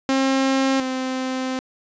sawtooth tone pair in turn, 267.6 / 259.4 Hz, C4 / C4, +39 / -15 cents, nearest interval minor second, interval 54 cents, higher first, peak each -13 / -19 dBFS, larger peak first, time 0.09-0.8 / 0.8-1.59 s, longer second, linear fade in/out 0 ms, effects resampled to 16000 Hz + 9-bit

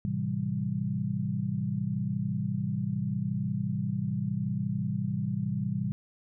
sine chord, A minor seventh, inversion none, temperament equal, 110 / 130.81 / 164.81 / 196 Hz, A2 / C3 / E3 / G3, 0 / 0 / 0 / 0 cents, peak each -35 / -33 / -34 / -32 dBFS, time 0.05-5.92 s, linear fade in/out 0 ms, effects none

